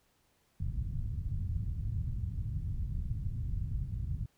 white low-pass noise, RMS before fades -35 dBFS, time 0.6-4.26 s, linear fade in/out 5 ms, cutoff 120 Hz, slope 24 dB/octave, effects pink hiss -72 dBFS RMS until 4.37 s

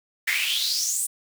pink noise with high-pass filter sweep, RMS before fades -25 dBFS, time 0.27-1.07 s, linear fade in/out 10 ms, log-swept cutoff 1900 to 9200 Hz, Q 6.7, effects none

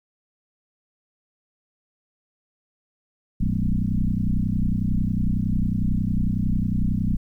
sine tone with frequency modulation, 106.9 Hz, A2, 49 cents flat, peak -19 dBFS, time 3.4-7.17 s, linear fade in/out 10 ms, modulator 31 Hz, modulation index 4, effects 10-bit

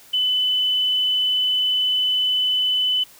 sine tone, 3009 Hz, F#7, 28 cents sharp, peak -17 dBFS, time 0.13-3.04 s, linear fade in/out 10 ms, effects white hiss -48 dBFS RMS until 3.19 s

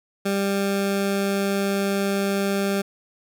20% pulse tone, 197.9 Hz, G3, 17 cents sharp, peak -16 dBFS, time 0.25-2.82 s, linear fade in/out 10 ms, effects none

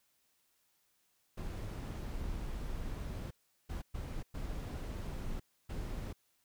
brown noise bursts at uneven times, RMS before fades -40 dBFS, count 5, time 1.37-3.31 / 3.69-3.82 / 3.94-4.23 / 4.34-5.4 / 5.69-6.13 s, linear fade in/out 10 ms, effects white hiss -75 dBFS RMS until 6.44 s

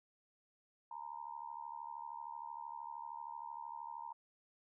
sine tone with amplitude modulation, 932.3 Hz, A#5, in tune, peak -40 dBFS, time 0.91-4.13 s, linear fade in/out 5 ms, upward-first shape sine, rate 73 Hz, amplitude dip 95%, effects none

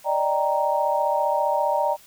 sine chord, Eb major seventh, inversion third, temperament equal, 587.3 / 622.3 / 784 / 932.3 Hz, D5 / Eb5 / G5 / Bb5, 0 / 0 / 0 / 0 cents, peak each -24 / -28 / -26 / -23 dBFS, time 0.04-1.97 s, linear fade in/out 50 ms, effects white hiss -51 dBFS RMS until 2.06 s

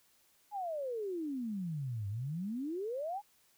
sine exponential two-way sweep, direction down then up, 855 to 97.1 to 855 Hz, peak -35 dBFS, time 0.51-3.22 s, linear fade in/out 50 ms, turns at 2.08 s, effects white hiss -69 dBFS RMS until 3.57 s

